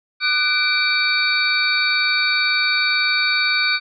sine tone cluster, 1212 / 1495 / 2333 / 3770 / 4489 Hz, D#6 / F#6 / D7 / A#7 / C#8, -46 / +17 / -12 / +19 / +21 cents, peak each -28 / -21 / -19 / -25 / -21 dBFS, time 0.2-3.8 s, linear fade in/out 50 ms, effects MP3 96 kbps

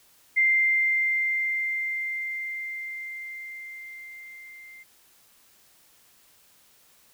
sine tone with level ramp, 2093 Hz, C7, in tune, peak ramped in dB -17 to -44 dBFS, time 0.36-4.84 s, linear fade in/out 20 ms, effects white hiss -59 dBFS RMS until 7.13 s

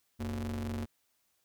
45% pulse ring-modulated tone, 69.3 Hz, C#2, in tune, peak -31 dBFS, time 0.19-0.86 s, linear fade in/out 20 ms, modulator 161 Hz, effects white hiss -75 dBFS RMS until 1.44 s

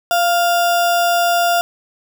sine tone with sample-and-hold, 693 Hz, F5, 14 cents flat, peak -12 dBFS, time 0.11-1.61 s, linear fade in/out 0 ms, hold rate 2100 Hz, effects none

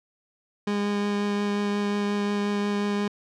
30% pulse tone with vibrato, 204.5 Hz, G#3, 26 cents flat, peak -21 dBFS, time 0.67-3.08 s, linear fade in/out 5 ms, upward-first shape triangle, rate 5.6 Hz, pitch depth 10 cents each way, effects low-pass 5000 Hz 12 dB/octave

